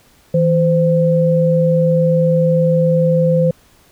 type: tone pair together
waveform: sine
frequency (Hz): 162.4 / 515.6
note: E3 / C5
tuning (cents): -26 / -26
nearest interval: octave + minor sixth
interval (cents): 2000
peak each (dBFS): -13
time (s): 0.34-3.51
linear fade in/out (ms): 5
effects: pink hiss -51 dBFS RMS until 3.91 s